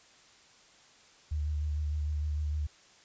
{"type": "tone with vibrato", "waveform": "sine", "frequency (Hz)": 75, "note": "D2", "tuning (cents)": 37, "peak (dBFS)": -29, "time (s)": [1.31, 2.67], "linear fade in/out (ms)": 10, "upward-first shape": "sine", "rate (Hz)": 6.6, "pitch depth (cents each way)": 26, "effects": ["white hiss -59 dBFS RMS until 3.04 s", "resampled to 16000 Hz"]}